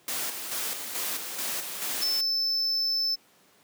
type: noise with tremolo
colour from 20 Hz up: white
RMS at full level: -31 dBFS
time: 0.08-2.21 s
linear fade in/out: 2 ms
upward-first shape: square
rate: 2.3 Hz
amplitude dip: 45%
type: tone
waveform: triangle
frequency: 5274 Hz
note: E8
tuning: in tune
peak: -23 dBFS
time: 2.01-3.16 s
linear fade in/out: 20 ms
effects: pink hiss -60 dBFS RMS until 3.63 s + high-pass 200 Hz 12 dB/octave